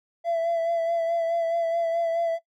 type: tone with vibrato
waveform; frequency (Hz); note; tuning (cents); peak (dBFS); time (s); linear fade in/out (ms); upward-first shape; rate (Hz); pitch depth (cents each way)
triangle; 670; E5; +28; -19; 0.24-2.39; 50; sine; 4.7; 27
effects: noise-tail reverb RT60 0.1 s tail -18 dB re dry + tanh soft clip ceiling -18 dBFS